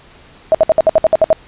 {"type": "tone bursts", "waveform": "sine", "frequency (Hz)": 638, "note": "D#5", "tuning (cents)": 43, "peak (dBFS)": -5, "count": 10, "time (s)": [0.52, 1.329], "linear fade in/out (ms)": 0, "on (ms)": 26, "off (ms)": 61, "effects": ["pink hiss -43 dBFS RMS until 1.47 s", "resampled to 8000 Hz"]}